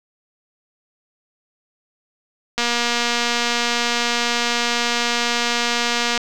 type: click train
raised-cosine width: 0.2 ms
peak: -3 dBFS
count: 857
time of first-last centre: 2.58-6.177 s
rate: 238 Hz
effects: none